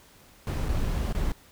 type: noise with dropouts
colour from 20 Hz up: brown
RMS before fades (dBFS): -27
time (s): 0.47-1.32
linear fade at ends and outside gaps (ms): 1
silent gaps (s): 0.685-0.69 / 1.126-1.149
effects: pink hiss -55 dBFS RMS until 1.51 s